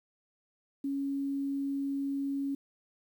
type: tone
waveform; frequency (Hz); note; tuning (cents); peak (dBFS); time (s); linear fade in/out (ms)
sine; 277.2; C#4; 0; -30; 0.84-2.55; 5
effects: 10-bit